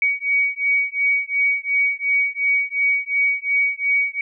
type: beating tone pair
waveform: sine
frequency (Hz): 2253 / 2255.8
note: C#7 / C#7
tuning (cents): +28 / +30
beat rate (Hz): 2.8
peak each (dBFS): -20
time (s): 0.02-4.21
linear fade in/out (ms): 2
effects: none